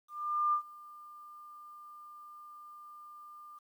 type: tone with ADSR envelope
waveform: sine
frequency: 1199 Hz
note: D6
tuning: 36 cents sharp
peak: -25 dBFS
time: 0.08-3.59 s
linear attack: 450 ms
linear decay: 91 ms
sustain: -23 dB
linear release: 11 ms
effects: 11-bit